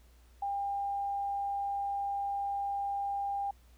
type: tone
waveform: sine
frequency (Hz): 800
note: G5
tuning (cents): +35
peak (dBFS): -31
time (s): 0.42-3.51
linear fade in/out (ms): 5
effects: added 60 Hz sine -57 dBFS peak until 3.77 s + pink hiss -67 dBFS RMS until 3.77 s